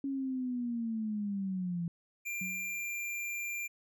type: linear sweep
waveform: sine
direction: down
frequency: 277.2 to 167.5 Hz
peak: -32 dBFS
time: 0.04-1.88 s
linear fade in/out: 2 ms
type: tone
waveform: square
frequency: 2380 Hz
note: D7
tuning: 22 cents sharp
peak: -36 dBFS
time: 2.25-3.68 s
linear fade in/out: 20 ms
type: tone with exponential decay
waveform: sine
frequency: 185 Hz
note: F#3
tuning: in tune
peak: -37 dBFS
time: 2.41-2.92 s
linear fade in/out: 5 ms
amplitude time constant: 110 ms
effects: none